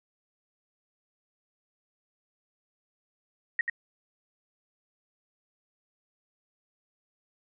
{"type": "tone with echo", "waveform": "sine", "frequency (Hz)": 1879, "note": "A#6", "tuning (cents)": 13, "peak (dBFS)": -22, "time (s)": [3.59, 3.61], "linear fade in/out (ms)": 2, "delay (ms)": 88, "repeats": 1, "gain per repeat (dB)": -4, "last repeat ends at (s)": 3.698, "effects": []}